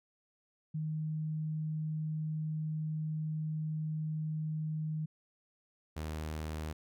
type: tone pair in turn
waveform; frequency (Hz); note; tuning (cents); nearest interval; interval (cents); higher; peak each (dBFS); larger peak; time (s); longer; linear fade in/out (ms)
sine / sawtooth; 155.56 / 77.78; D#3 / D#2; 0 / 0; octave; 1200; first; -33 / -33; neither; 0.74-5.06 / 5.96-6.73; first; 10
effects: none